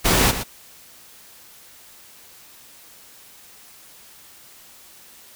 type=noise with echo; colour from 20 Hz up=pink; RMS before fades=-17 dBFS; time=0.04-0.32 s; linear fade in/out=20 ms; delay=120 ms; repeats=1; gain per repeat=-10 dB; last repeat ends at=0.44 s; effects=white hiss -47 dBFS RMS until 5.35 s